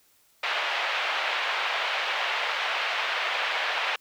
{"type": "band-pass noise", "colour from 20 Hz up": "white", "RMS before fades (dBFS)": -28, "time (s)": [0.43, 3.96], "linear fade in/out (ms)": 5, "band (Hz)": [580, 3100], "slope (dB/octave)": 24, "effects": ["white hiss -63 dBFS RMS until 4 s"]}